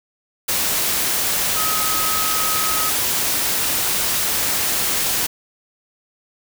sine tone in noise, 1269 Hz, D#6, 34 cents sharp, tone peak -24 dBFS, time 1.56-2.9 s, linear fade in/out 10 ms, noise white, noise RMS -20 dBFS, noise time 0.48-5.27 s, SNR -7 dB, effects none

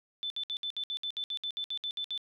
sine tone bursts, 3520 Hz, A7, in tune, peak -32 dBFS, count 15, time 0.23-2.177 s, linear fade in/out 0 ms, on 71 ms, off 63 ms, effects none

